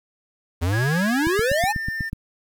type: exponential sweep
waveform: square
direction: up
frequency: 80.6 to 880 Hz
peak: -20 dBFS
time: 0.61-1.73 s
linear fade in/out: 20 ms
type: tone with pitch glide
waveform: triangle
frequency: 1658 to 1797.6 Hz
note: G#6 to A6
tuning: -3 to +37 cents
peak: -24 dBFS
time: 0.72-2.1 s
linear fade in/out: 20 ms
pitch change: +140 cents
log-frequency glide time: 1.39-1.49 s
type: click train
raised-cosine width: 5 ms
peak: -15 dBFS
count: 8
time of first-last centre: 1.27-2.131 s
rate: 8.13 Hz
effects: 8-bit